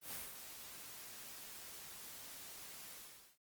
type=noise with ADSR envelope; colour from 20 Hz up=white; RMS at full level=-44 dBFS; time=0.01-3.38 s; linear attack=110 ms; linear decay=210 ms; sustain=-8 dB; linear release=470 ms; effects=noise-tail reverb RT60 0.1 s tail -26 dB re dry + Opus 32 kbps